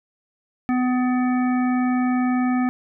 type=harmonic tone; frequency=251.2 Hz; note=B3; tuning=30 cents sharp; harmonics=1 / 3 / 5 / 7 / 9; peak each=-18 / -28 / -32 / -35 / -37 dBFS; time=0.69-2.69 s; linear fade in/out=0 ms; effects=none